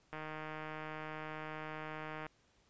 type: click train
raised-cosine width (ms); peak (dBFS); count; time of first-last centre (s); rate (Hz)
0.5; -29; 332; 0.13-2.265; 155
effects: pink hiss -71 dBFS RMS until 2.69 s + resampled to 16000 Hz